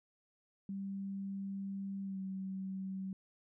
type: tone with pitch glide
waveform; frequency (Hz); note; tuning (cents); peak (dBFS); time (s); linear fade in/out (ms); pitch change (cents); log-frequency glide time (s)
sine; 196 to 190.97; G3 to G3; 0 to -45; -38; 0.69-3.13; 2; -45; 2.03-2.19
effects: none